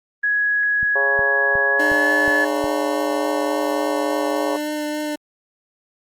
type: tone with pitch glide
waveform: sine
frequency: 1671 to 1722 Hz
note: G#6 to A6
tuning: +10 to -38 cents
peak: -16 dBFS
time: 0.23-2.45 s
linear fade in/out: 10 ms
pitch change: +52 cents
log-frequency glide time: 1.7-2.07 s
type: click train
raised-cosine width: 5 ms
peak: -22 dBFS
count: 6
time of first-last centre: 0.83-2.642 s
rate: 2.76 Hz
type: harmonic tone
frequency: 138.59 Hz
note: C#3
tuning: in tune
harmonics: 3 / 4 / 5 / 6 / 7 / 8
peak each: -27 / -24 / -29 / -31 / -31 / -32 dBFS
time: 0.95-4.57 s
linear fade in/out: 10 ms
type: tone with vibrato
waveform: 25% pulse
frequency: 300.6 Hz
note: D4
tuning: 40 cents sharp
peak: -19 dBFS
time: 1.79-5.16 s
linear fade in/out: 10 ms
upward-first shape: triangle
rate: 3.5 Hz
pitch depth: 13 cents each way
effects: Opus 24 kbps